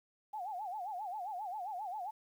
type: tone with vibrato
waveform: sine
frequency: 784 Hz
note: G5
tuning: in tune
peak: -38 dBFS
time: 0.33-2.11 s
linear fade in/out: 10 ms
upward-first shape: sine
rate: 7.5 Hz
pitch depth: 190 cents each way
effects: 11-bit